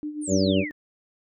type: tone with tremolo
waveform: sine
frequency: 299.8 Hz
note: D4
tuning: 36 cents sharp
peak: -27 dBFS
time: 0.03-0.71 s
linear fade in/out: 0 ms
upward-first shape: sine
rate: 7.2 Hz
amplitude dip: 65%
type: exponential sweep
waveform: sine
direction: down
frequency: 9680 to 1723 Hz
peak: -30 dBFS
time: 0.21-0.72 s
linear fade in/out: 50 ms
type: harmonic tone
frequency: 95.5 Hz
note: G2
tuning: 45 cents flat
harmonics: 1 / 2 / 3 / 4 / 5 / 6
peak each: -29 / -23 / -25 / -28 / -30 / -26 dBFS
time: 0.27-0.65 s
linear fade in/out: 50 ms
effects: none